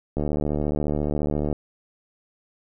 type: click train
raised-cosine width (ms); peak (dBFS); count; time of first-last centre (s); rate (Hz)
2; -12; 102; 0.17-1.528; 74.4
effects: none